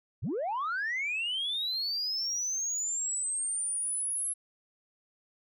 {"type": "linear sweep", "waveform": "sine", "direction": "up", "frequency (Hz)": [73.42, 11020], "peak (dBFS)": -28, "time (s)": [0.22, 4.34], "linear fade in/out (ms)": 20, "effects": ["tanh soft clip ceiling -27 dBFS"]}